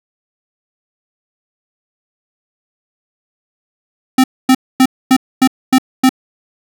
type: tone bursts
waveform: square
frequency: 260 Hz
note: C4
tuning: 11 cents flat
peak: -6 dBFS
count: 7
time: 4.18-6.093 s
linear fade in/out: 5 ms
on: 59 ms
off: 250 ms
effects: none